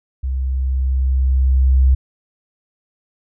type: tone with level ramp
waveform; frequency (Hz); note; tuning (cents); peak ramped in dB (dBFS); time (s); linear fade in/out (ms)
sine; 65.41; C2; 0; -18 to -8; 0.23-1.95; 10
effects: none